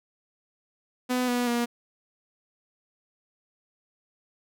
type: tone with pitch steps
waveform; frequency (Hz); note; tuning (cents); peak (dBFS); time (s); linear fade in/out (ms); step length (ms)
sawtooth; 250.6 / 244.3 / 238.2; B3 / B3 / A#3; +25 / -19 / +38; -20; 1.09-1.66; 20; 190
effects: none